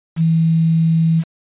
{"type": "tone with quantisation", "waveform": "sine", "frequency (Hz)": 163.2, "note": "E3", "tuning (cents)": -17, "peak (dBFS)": -11, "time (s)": [0.16, 1.24], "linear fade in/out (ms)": 50, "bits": 6, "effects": ["resampled to 8000 Hz"]}